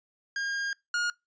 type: tone pair in turn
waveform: 45% pulse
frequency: 1617 / 1430.5 Hz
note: G#6 / F6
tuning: -47 / +41 cents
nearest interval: major second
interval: 212 cents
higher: first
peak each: -29 / -25 dBFS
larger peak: second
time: 0.36-0.73 / 0.94-1.1 s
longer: first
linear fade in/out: 2 ms
effects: noise-tail reverb RT60 0.2 s tail -24 dB re dry + resampled to 16000 Hz